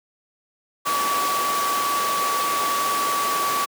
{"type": "tone in noise", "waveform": "sine", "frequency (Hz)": 1141, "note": "C#6", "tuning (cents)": 50, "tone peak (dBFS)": -21, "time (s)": [0.85, 3.66], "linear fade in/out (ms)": 20, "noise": "pink", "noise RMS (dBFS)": -25, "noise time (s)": [0.85, 3.66], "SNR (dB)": 1, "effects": ["high-pass 400 Hz 12 dB/octave"]}